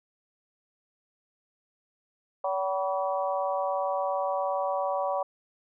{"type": "harmonic tone with a mistuned harmonic", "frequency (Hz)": 190, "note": "F#3", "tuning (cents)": 46, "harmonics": [3, 4, 5, 6], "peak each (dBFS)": [-29, -31, -33, -35], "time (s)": [2.44, 5.23], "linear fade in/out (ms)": 5, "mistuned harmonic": 5, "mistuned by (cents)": 41, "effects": []}